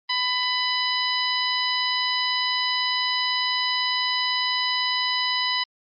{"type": "harmonic tone", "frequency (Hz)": 998, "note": "B5", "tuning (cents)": 18, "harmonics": [1, 2, 3, 4, 5], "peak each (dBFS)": [-28, -28, -28, -28, -28], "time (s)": [0.09, 5.64], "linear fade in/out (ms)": 10, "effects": ["Opus 32 kbps"]}